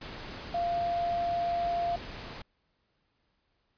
sine tone in noise, 692 Hz, F5, 16 cents flat, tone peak -27 dBFS, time 0.54-1.96 s, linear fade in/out 5 ms, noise pink, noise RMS -42 dBFS, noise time 0.01-2.42 s, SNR +12 dB, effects pink hiss -75 dBFS RMS until 3.77 s + resampled to 11025 Hz

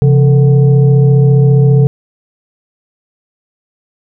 sine tone with frequency modulation, 135.1 Hz, C#3, 44 cents flat, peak -4 dBFS, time 0.02-1.87 s, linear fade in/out 0 ms, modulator 305 Hz, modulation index 0.59, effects none

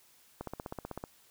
click train, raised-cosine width 1 ms, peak -24 dBFS, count 11, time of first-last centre 0.41-1.039 s, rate 15.9 Hz, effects white hiss -63 dBFS RMS until 1.3 s

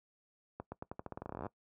accelerating click train, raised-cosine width 1 ms, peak -27 dBFS, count 21, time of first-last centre 0.6-1.466 s, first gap 120 ms, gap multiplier 0.87, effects noise-tail reverb RT60 0.1 s tail -20 dB re dry + high-pass 60 Hz 12 dB/octave

